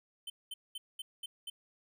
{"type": "tone bursts", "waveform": "square", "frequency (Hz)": 3080, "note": "G7", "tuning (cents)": -31, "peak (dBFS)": -40, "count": 6, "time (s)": [0.27, 1.5], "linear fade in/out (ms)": 5, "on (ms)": 30, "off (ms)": 210, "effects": []}